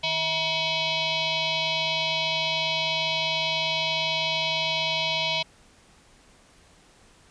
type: tone with frequency modulation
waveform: sine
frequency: 155.56 Hz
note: D#3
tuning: in tune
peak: -23 dBFS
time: 0.03-5.43 s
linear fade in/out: 10 ms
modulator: 801 Hz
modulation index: 5.1
effects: pink hiss -56 dBFS RMS until 7.3 s + resampled to 22050 Hz